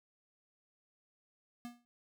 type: tone with exponential decay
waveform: square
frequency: 240 Hz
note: B3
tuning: 49 cents flat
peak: -40 dBFS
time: 1.65-1.85 s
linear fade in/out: 0 ms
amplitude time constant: 43 ms
effects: none